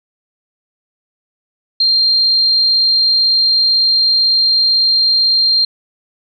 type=tone; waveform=sine; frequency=4186 Hz; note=C8; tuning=in tune; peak=-9 dBFS; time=1.8-5.65 s; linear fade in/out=5 ms; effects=none